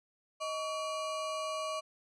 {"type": "ring-modulated tone", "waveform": "square", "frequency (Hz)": 880, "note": "A5", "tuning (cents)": 0, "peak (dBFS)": -32, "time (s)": [0.4, 1.81], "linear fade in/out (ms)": 20, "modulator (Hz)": 252, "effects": ["resampled to 22050 Hz"]}